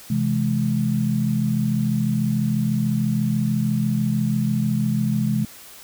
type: chord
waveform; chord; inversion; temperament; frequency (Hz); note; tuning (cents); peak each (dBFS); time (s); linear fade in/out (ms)
sine; C augmented; none; equal with one note detuned; 130.81 / 164.81 / 211; C3 / E3 / G#3; 0 / 0 / +28; -23 / -25 / -21; 0.1-5.45; 5
effects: white hiss -43 dBFS RMS until 5.83 s